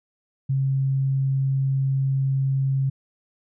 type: tone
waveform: sine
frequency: 135.1 Hz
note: C#3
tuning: 44 cents flat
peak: -19 dBFS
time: 0.49-2.9 s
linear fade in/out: 10 ms
effects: none